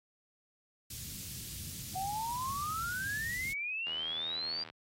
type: band-stop noise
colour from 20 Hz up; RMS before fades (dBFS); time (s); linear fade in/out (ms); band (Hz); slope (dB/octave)
pink; -42; 0.9-3.53; 5; 140 to 4500; 12
type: exponential sweep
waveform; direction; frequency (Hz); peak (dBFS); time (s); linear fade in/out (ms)
sine; up; 740 to 4795; -34; 1.95-4.64; 10
type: click train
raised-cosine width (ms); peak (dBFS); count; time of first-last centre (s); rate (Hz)
0.3; -30; 68; 3.87-4.7; 80.7
effects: high-pass 80 Hz 12 dB/octave + AAC 48 kbps